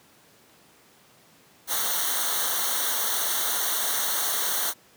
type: noise with comb filter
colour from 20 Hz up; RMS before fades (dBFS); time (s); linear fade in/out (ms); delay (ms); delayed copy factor
white; -26; 1.67-4.74; 50; 0.4; -0.95
effects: pink hiss -56 dBFS RMS until 4.96 s + high-pass 150 Hz 12 dB/octave